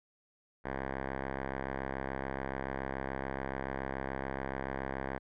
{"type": "tone with low-pass filter", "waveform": "5% pulse", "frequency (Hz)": 67, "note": "C2", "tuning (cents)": 42, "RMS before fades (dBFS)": -38, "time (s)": [0.64, 5.19], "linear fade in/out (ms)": 20, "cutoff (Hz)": 1500, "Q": 3.3, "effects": []}